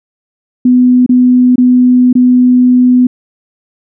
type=tone with dropouts; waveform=sine; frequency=249.7 Hz; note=B3; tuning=19 cents sharp; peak=-3 dBFS; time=0.65-3.07 s; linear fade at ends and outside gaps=5 ms; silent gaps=1.063-1.092 / 1.558-1.58 / 2.129-2.152 s; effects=none